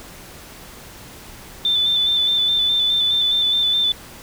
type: tone with vibrato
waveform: sine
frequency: 3532 Hz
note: A7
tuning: 6 cents sharp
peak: -15 dBFS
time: 1.65-3.92 s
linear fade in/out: 2 ms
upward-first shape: square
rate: 4.8 Hz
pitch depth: 21 cents each way
effects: pink hiss -40 dBFS RMS until 4.22 s